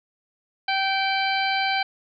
harmonic tone with a mistuned harmonic, 776 Hz, G5, 18 cents flat, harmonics 1 / 2 / 3 / 4 / 5 / 6, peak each -24 / -28 / -27 / -31 / -32 / -34 dBFS, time 0.68-1.83 s, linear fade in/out 5 ms, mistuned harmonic 5, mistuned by +73 cents, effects none

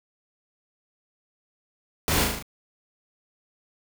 pink noise with echo, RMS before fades -24 dBFS, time 2.08-2.24 s, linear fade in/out 0 ms, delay 37 ms, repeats 5, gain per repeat -3 dB, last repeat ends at 2.425 s, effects none

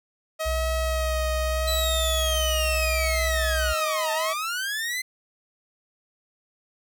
sawtooth tone with vibrato, 633 Hz, D#5, 30 cents sharp, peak -22 dBFS, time 0.39-4.34 s, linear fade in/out 20 ms, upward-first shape sine, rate 0.8 Hz, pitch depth 22 cents each way
sine tone, 62.2 Hz, B1, 13 cents sharp, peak -25 dBFS, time 0.45-3.74 s, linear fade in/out 20 ms
sawtooth linear two-way sweep, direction down then up, 4022 to 878 to 2072 Hz, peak -23 dBFS, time 1.67-5.02 s, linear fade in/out 10 ms, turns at 4.12 s
effects none

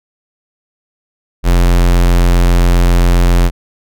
square tone, 43.74 Hz, F1, 3 cents sharp, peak -7 dBFS, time 1.43-3.51 s, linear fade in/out 50 ms, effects none

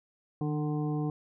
harmonic tone with a mistuned harmonic, 149.6 Hz, D3, 32 cents sharp, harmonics 1 / 2 / 3 / 5 / 6 / 7, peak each -30 / -33 / -39 / -42 / -53 / -48 dBFS, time 0.41-1.1 s, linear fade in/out 2 ms, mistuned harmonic 1, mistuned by +34 cents, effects none

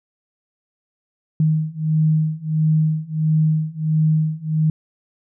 sine beating tone pair, 155.56 / 157.06 Hz, D#3 / D#3, 0 / +17 cents, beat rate 1.5 Hz, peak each -19 / -18 dBFS, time 1.4-4.7 s, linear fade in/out 2 ms, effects none

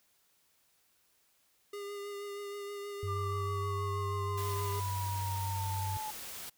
square tone with vibrato, 405.4 Hz, G#4, 42 cents flat, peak -40 dBFS, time 1.73-4.8 s, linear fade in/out 5 ms, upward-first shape triangle, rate 6.3 Hz, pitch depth 22 cents each way
sine tone, 96.9 Hz, G2, 20 cents flat, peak -34 dBFS, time 3.03-5.97 s, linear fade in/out 0 ms
sine exponential sweep, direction down, 1200 to 855 Hz, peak -37 dBFS, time 3.07-6.11 s, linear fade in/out 10 ms
white noise, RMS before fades -44 dBFS, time 4.37-6.5 s, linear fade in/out 10 ms
effects white hiss -71 dBFS RMS until 6.57 s

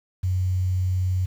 sine tone with quantisation, 92.1 Hz, F#2, 7 cents flat, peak -20 dBFS, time 0.23-1.26 s, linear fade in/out 10 ms, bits 8, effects none

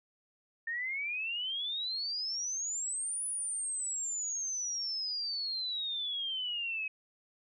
sine exponential two-way sweep, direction up then down, 1806 to 9956 to 2532 Hz, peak -33 dBFS, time 0.67-6.88 s, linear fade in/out 5 ms, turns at 3.25 s, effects none

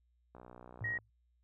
click train, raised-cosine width 1 ms, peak -38 dBFS, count 40, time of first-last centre 0.35-0.987 s, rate 61.2 Hz
sine tone with exponential decay, 108.2 Hz, A2, 29 cents flat, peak -36 dBFS, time 0.81-1.1 s, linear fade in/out 5 ms, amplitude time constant 63 ms
sine tone, 1889 Hz, A#6, 22 cents sharp, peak -34 dBFS, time 0.84-0.98 s, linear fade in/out 5 ms
effects added 60 Hz sine -70 dBFS peak until 1.43 s

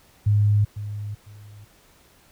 sine tone with echo, 103.83 Hz, G#2, in tune, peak -15 dBFS, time 0.26-0.65 s, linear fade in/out 10 ms, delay 500 ms, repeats 2, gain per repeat -13 dB, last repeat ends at 1.65 s, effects pink hiss -56 dBFS RMS until 2.31 s

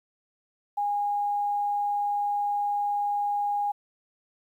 sine tone, 819 Hz, G#5, 24 cents flat, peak -24 dBFS, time 0.77-3.72 s, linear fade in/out 10 ms, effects 10-bit

